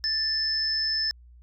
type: tone pair together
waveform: sine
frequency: 1764 / 5250 Hz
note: A6 / E8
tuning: +4 / -8 cents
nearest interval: octave + perfect fifth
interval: 1888 cents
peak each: -33 / -24 dBFS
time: 0.04-1.11 s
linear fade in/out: 0 ms
effects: added 60 Hz sine -48 dBFS peak until 1.42 s